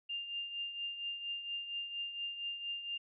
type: tone with tremolo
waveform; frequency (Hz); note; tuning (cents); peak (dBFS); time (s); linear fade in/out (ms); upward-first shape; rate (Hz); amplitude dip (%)
sine; 2800; F7; +4; -35; 0.09-2.98; 10; triangle; 4.3; 65
effects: none